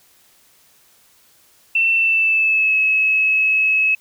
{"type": "tone with pitch glide", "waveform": "sine", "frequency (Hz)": [2687, 2578], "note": ["E7", "E7"], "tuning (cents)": [33, -39], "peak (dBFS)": -13, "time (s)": [1.75, 3.95], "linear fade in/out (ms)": 5, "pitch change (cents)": -72, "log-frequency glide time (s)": [1.95, 2.76], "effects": ["white hiss -54 dBFS RMS until 4 s"]}